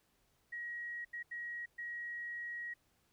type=tone bursts at uneven times; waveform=sine; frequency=1900 Hz; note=A#6; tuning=33 cents sharp; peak=-40 dBFS; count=4; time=0.52-1.05 / 1.13-1.23 / 1.31-1.66 / 1.78-2.74 s; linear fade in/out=10 ms; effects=pink hiss -75 dBFS RMS until 3.12 s